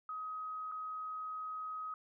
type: tone with dropouts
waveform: sine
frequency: 1263 Hz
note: D#6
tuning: 26 cents sharp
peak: -39 dBFS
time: 0.09-1.94 s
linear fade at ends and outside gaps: 2 ms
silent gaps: 0.716-0.72 s
effects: none